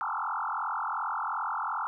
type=tone with frequency modulation; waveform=sine; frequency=1108.7 Hz; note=C#6; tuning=in tune; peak=-29 dBFS; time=0.01-1.87 s; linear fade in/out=0 ms; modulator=42.7 Hz; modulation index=6.9; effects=none